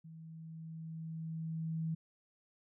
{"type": "tone with level ramp", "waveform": "sine", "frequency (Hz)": 161.5, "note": "E3", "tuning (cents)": -35, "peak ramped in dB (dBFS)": [-49, -33], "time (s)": [0.04, 1.95], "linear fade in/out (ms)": 10, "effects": []}